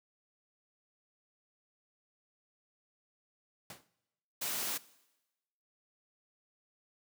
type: noise with exponential decay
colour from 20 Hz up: pink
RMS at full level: -43 dBFS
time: 3.7-3.88 s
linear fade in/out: 2 ms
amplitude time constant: 39 ms
type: noise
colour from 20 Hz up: white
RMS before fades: -36 dBFS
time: 4.41-4.78 s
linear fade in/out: 10 ms
effects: noise-tail reverb RT60 1.0 s tail -20 dB re dry + high-pass 150 Hz 12 dB/octave